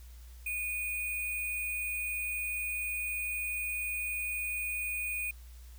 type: tone with sample-and-hold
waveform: sine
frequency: 2467 Hz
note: D#7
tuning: 15 cents flat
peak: -32 dBFS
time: 0.46-5.31 s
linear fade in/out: 5 ms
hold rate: 11025 Hz
effects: added 60 Hz sine -47 dBFS peak until 5.78 s + white hiss -61 dBFS RMS until 5.78 s